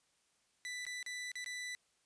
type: tone with dropouts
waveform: sawtooth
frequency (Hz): 1984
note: B6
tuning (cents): +7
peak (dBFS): -37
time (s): 0.65-1.75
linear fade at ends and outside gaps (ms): 0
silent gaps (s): 0.852-0.866 / 1.028-1.063 / 1.317-1.355 / 1.444-1.461
effects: white hiss -75 dBFS RMS until 2.05 s + resampled to 22050 Hz